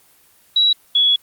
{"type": "tone pair in turn", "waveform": "sine", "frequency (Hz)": [3893, 3374], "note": ["B7", "G#7"], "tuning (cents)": [-26, 27], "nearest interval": "major second", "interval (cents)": 247, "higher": "first", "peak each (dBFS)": -11, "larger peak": "neither", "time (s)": [[0.56, 0.73], [0.95, 1.16]], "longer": "second", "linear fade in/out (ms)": 5, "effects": ["white hiss -53 dBFS RMS until 1.22 s", "Opus 24 kbps"]}